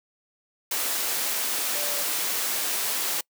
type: tone in noise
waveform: sine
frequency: 583 Hz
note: D5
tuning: 13 cents flat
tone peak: -36 dBFS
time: 1.75-2.02 s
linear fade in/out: 5 ms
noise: white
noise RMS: -27 dBFS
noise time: 0.71-3.21 s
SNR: -12 dB
effects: noise-tail reverb RT60 0.1 s tail -26 dB re dry + high-pass 300 Hz 12 dB/octave